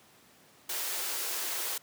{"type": "high-pass noise", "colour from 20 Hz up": "white", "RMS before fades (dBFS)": -34, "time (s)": [0.69, 1.78], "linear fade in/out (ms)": 5, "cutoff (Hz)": 310, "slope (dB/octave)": 96, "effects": ["pink hiss -59 dBFS RMS until 1.82 s", "high-pass 150 Hz 12 dB/octave"]}